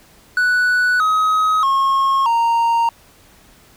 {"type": "tone with pitch steps", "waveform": "triangle", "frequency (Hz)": [1481, 1267.1, 1084.2, 927.6], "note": ["F#6", "D#6", "C#6", "A#5"], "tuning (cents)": [1, 31, -39, -9], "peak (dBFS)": -11, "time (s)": [0.37, 2.89], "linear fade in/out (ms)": 2, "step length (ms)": 630, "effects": ["pink hiss -49 dBFS RMS until 3.76 s"]}